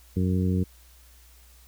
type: harmonic tone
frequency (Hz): 92.2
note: F#2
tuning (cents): -6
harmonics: 1 / 2 / 3 / 4 / 5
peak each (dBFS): -24 / -25 / -32 / -35 / -37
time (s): 0.16-0.64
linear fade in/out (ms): 10
effects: added 60 Hz sine -52 dBFS peak until 1.67 s + white hiss -57 dBFS RMS until 1.67 s